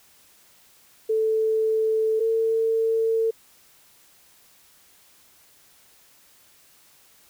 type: tone pair in turn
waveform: sine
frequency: 440 / 449.5 Hz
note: A4 / A4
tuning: 0 / +37 cents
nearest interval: unison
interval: 37 cents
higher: second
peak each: -19 dBFS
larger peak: neither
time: 1.09-2.2 / 2.2-3.31 s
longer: neither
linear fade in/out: 10 ms
effects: white hiss -56 dBFS RMS until 7.29 s